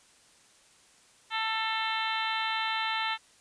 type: harmonic tone with a mistuned harmonic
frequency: 444.2 Hz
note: A4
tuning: 16 cents sharp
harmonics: 2 / 3 / 4 / 5 / 6 / 7 / 8 / 9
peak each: -33 / -35 / -36 / -37 / -38 / -38 / -39 / -40 dBFS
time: 1.3-3.18 s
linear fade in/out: 50 ms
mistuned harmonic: 5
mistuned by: -34 cents
effects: white hiss -60 dBFS RMS until 3.4 s + resampled to 22050 Hz